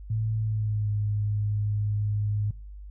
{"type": "tone with pitch glide", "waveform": "sine", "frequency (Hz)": [110, 104.19], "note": ["A2", "G#2"], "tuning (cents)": [0, 6], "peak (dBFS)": -24, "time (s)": [0.1, 2.51], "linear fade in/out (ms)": 5, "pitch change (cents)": -94, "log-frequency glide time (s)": [0.35, 0.91], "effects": ["noise-tail reverb RT60 0.4 s tail -26 dB re dry", "added 50 Hz sine -39 dBFS peak until 2.9 s"]}